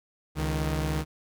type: tone pair together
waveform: sawtooth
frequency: 69.3 / 155.57 Hz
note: C#2 / D#3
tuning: 0 / 0 cents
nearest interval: octave + major second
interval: 1400 cents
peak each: -25 dBFS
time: 0.35-1.05 s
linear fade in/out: 50 ms
effects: none